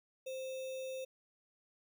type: tone with sample-and-hold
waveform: sine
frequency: 523.3 Hz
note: C5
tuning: in tune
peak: -39 dBFS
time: 0.26-1.05 s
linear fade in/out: 10 ms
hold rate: 3150 Hz
effects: none